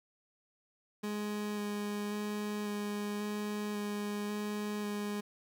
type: tone with vibrato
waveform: 30% pulse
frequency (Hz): 207.7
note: G#3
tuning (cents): 0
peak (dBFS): -32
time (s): 1.03-5.21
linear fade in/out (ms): 10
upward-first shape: square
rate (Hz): 0.92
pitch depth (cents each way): 9
effects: 12-bit